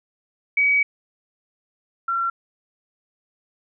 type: tone pair in turn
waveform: sine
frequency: 2269 / 1362.9 Hz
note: C#7 / F6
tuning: +40 / -43 cents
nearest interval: major sixth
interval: 883 cents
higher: first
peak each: -15 / -20 dBFS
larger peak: first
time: 0.57-0.83 / 2.08-2.3 s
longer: first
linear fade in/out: 5 ms
effects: none